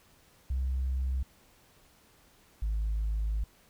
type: tone pair in turn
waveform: sine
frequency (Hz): 65.3 / 53.21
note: C2 / G#1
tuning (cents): -3 / +43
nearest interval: major third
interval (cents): 354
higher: first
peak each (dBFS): -26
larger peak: neither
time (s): 0.5-1.23 / 2.62-3.44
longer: second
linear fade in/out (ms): 5
effects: tanh soft clip ceiling -25 dBFS + pink hiss -62 dBFS RMS until 3.69 s